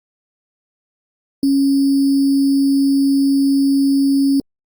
sine tone with sample-and-hold, 275.7 Hz, C#4, 9 cents flat, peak -11 dBFS, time 1.43-4.4 s, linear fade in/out 2 ms, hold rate 4900 Hz, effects Opus 32 kbps

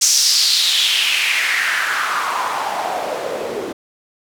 white noise with band-pass filter sweep, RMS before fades -18 dBFS, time 0.01-3.73 s, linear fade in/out 10 ms, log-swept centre 6200 to 380 Hz, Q 3.7, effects none

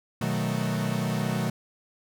45% pulse chord, B dominant seventh, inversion none, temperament equal, 123.47 / 155.56 / 185 / 220 Hz, B2 / D#3 / F#3 / A3, 0 / 0 / 0 / 0 cents, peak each -31 dBFS, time 0.21-1.5 s, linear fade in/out 5 ms, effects none

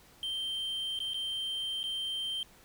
triangle tone with dropouts, 3136 Hz, G7, in tune, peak -31 dBFS, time 0.23-2.43 s, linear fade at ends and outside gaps 1 ms, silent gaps 0.99-1.002 / 1.135-1.143 / 1.831-1.839 s, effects pink hiss -59 dBFS RMS until 2.64 s

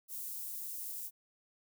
white high-pass noise, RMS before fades -42 dBFS, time 0.08-1.11 s, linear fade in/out 50 ms, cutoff 11000 Hz, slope 12 dB/octave, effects none

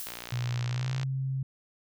blue noise with exponential decay, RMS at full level -37 dBFS, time 0-0.65 s, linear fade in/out 0 ms, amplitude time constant 140 ms
click train, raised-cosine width 0.2 ms, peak -20 dBFS, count 58, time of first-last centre 0.07-1.031 s, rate 59.3 Hz
sine tone with pitch glide, 122.3 to 133.37 Hz, B2 to C3, -16 to +34 cents, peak -28 dBFS, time 0.32-1.43 s, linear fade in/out 5 ms, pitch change +150 cents, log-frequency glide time 0.67-1.02 s
effects none

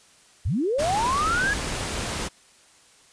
sine linear sweep, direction up, 57.7 to 1697 Hz, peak -21 dBFS, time 0.45-1.54 s, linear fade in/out 10 ms
pink noise, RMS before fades -29 dBFS, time 0.78-2.29 s, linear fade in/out 20 ms
effects white hiss -55 dBFS RMS until 3.12 s + resampled to 22050 Hz

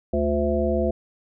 harmonic tone with a mistuned harmonic, 73.42 Hz, D2, in tune, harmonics 1 / 3 / 5 / 7 / 9, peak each -26 / -26 / -26 / -26 / -26 dBFS, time 0.13-0.91 s, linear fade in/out 5 ms, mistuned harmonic 5, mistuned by -52 cents, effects none

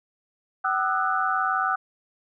sine tone cluster, 763 / 1211 / 1310 / 1477 Hz, G5 / D#6 / E6 / F#6, -47 / -47 / -11 / -3 cents, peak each -27 dBFS, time 0.64-1.76 s, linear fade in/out 10 ms, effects none

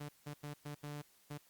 sawtooth tone bursts at uneven times, 146.83 Hz, D3, in tune, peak -39 dBFS, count 6, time 0-0.09 / 0.26-0.34 / 0.43-0.54 / 0.65-0.75 / 0.83-1.02 / 1.3-1.38 s, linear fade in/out 10 ms, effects white hiss -68 dBFS RMS until 1.49 s + Opus 48 kbps

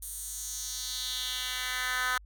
10% pulse tone with high-pass filter sweep, 252.8 Hz, B3, 41 cents sharp, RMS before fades -34 dBFS, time 0.02-2.18 s, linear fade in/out 5 ms, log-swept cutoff 10000 to 1400 Hz, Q 2.2, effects added 50 Hz sine -49 dBFS peak until 2.25 s

